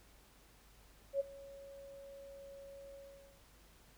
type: tone with ADSR envelope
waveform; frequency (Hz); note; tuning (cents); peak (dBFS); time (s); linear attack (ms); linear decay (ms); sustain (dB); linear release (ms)
sine; 554; C#5; -1; -29; 1.13-3.41; 70; 18; -21; 460
effects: added 50 Hz sine -65 dBFS peak until 3.97 s + pink hiss -65 dBFS RMS until 3.97 s